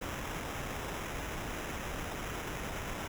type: noise with sample-and-hold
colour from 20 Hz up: pink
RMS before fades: -39 dBFS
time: 0.01-3.08 s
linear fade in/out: 10 ms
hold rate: 4410 Hz
effects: none